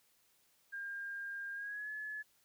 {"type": "tone with pitch glide", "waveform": "sine", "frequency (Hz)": [1606, 1711.4], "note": ["G6", "A6"], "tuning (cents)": [41, -48], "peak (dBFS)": -40, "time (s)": [0.72, 2.23], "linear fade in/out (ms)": 20, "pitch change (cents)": 111, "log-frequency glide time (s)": [1.53, 1.9], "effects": ["white hiss -72 dBFS RMS until 2.44 s"]}